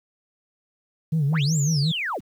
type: tone with vibrato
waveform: sine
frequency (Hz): 150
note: D3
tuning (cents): +37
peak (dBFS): -17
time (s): 1.12-1.92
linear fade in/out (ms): 10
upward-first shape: sine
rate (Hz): 5.5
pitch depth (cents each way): 140
type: linear two-way sweep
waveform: sine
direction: up then down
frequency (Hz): 45 to 7500 to 45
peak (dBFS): -24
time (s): 1.31-2.21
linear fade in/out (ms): 50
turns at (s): 1.57
effects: tanh soft clip ceiling -16 dBFS + 9-bit